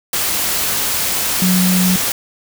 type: tone in noise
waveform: sine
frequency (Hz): 183.6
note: F#3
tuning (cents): -13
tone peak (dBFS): -12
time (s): 1.42-1.96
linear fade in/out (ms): 2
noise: white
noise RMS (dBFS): -18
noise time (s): 0.13-2.12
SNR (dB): +3
effects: none